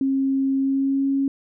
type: tone with pitch glide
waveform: sine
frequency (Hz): 270 to 273.9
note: C#4 to C#4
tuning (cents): -45 to -21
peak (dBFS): -18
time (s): 0.01-1.28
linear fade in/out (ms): 2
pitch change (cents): +24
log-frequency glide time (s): 0.58-1.07
effects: none